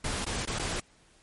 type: noise with dropouts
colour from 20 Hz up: pink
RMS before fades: -32 dBFS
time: 0.04-0.8 s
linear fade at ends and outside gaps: 5 ms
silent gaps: 0.248-0.264 / 0.454-0.473 / 0.589-0.594 s
effects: pink hiss -61 dBFS RMS until 1.22 s + MP3 48 kbps